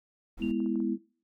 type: noise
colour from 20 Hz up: brown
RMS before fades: -45 dBFS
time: 0.37-0.52 s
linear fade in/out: 10 ms
type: chord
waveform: sine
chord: E major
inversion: first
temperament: equal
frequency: 207.7 / 246.9 / 329.6 Hz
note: G#3 / B3 / E4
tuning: 0 / 0 / 0 cents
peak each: -31 dBFS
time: 0.39-0.98 s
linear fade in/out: 50 ms
type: tone with exponential decay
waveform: sine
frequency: 2777 Hz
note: F7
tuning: 10 cents flat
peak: -38 dBFS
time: 0.42-0.78 s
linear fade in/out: 1 ms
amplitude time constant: 78 ms
type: clicks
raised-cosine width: 1 ms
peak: -38 dBFS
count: 4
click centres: 0.603 / 0.661 / 0.757 / 0.803 s
effects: noise-tail reverb RT60 0.4 s tail -20 dB re dry